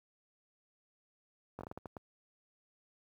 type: slowing click train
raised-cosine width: 1 ms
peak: -29 dBFS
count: 8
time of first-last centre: 1.59-1.968 s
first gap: 19 ms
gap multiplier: 1.34
effects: high-pass 60 Hz 12 dB/octave + 11-bit